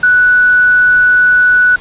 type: tone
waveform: sine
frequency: 1480 Hz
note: F#6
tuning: in tune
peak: -5 dBFS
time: 0.03-1.76 s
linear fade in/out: 5 ms
effects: pink hiss -33 dBFS RMS until 1.8 s + resampled to 8000 Hz